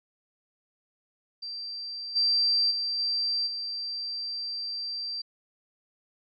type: tone with level steps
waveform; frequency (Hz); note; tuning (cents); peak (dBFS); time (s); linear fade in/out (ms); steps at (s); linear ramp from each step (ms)
sine; 4699; D8; 0; -34 / -21 / -27 / -25 / -31; 1.42-5.22; 10; 2.15 / 2.7 / 2.98 / 3.46; 20
effects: none